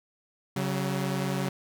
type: tone pair together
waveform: sawtooth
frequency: 138.2 / 188.05 Hz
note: C#3 / F#3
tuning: -5 / +28 cents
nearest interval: perfect fourth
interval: 533 cents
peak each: -26 dBFS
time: 0.56-1.49 s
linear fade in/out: 5 ms
effects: none